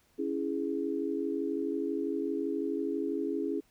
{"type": "chord", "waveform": "sine", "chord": "C# minor", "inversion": "none", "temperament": "equal", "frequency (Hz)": [277.2, 329.6, 415.3], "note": ["C#4", "E4", "G#4"], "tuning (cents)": [0, 0, 0], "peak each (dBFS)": -34, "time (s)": [0.18, 3.61], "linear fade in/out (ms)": 20, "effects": ["pink hiss -68 dBFS RMS until 3.7 s"]}